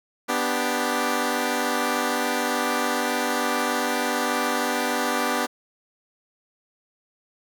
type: chord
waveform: 10% pulse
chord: G major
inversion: first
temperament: equal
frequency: 246.9 / 293.7 / 392 Hz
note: B3 / D4 / G4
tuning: 0 / 0 / 0 cents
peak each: -17 / -19 / -20 dBFS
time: 0.28-5.47 s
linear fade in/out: 20 ms
effects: none